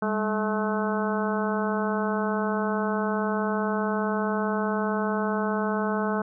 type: harmonic tone with a mistuned harmonic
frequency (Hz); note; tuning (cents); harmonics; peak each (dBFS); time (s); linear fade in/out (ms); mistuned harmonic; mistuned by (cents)
215.3; A3; -37; 1 / 2 / 3 / 4 / 5 / 6 / 7; -27 / -30 / -32 / -33 / -34 / -35 / -35; 0.02-6.22; 5; 1; -93
effects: none